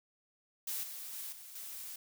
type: noise with level steps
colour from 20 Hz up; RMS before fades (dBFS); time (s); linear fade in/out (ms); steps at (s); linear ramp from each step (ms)
blue; -38 / -45 / -43 / -51 / -45; 0.67-1.96; 5; 0.83 / 1.13 / 1.32 / 1.55; 5
effects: none